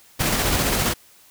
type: noise with tremolo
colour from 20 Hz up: pink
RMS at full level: -20 dBFS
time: 0.19-0.94 s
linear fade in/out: 20 ms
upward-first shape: square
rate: 15 Hz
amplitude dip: 25%
effects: white hiss -52 dBFS RMS until 1.3 s